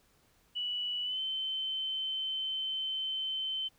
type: tone with pitch glide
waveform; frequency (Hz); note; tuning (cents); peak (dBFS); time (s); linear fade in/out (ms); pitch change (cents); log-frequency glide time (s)
sine; 2951 to 3078; F#7 to G7; -5 to -32; -32; 0.55-3.69; 20; +73; 1.03-1.2
effects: pink hiss -68 dBFS RMS until 3.78 s